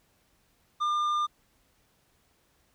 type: tone with tanh clipping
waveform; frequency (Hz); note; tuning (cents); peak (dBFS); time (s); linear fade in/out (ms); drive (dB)
triangle; 1202; D6; +40; -26; 0.8-1.27; 20; 11
effects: pink hiss -68 dBFS RMS until 2.74 s